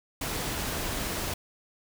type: noise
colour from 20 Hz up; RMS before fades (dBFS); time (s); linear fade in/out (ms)
pink; -32; 0.21-1.34; 5
effects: none